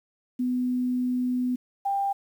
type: tone pair in turn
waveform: sine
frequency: 250 / 793.7 Hz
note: B3 / G5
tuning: +21 / +21 cents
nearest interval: octave + minor sixth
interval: 2000 cents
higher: second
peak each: -23 dBFS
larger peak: neither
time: 0.39-1.56 / 1.85-2.13 s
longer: first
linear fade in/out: 10 ms
effects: 9-bit